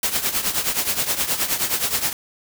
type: noise with tremolo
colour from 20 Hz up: white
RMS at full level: -19 dBFS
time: 0.03-2.13 s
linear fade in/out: 2 ms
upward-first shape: triangle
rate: 9.5 Hz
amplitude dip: 80%
effects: none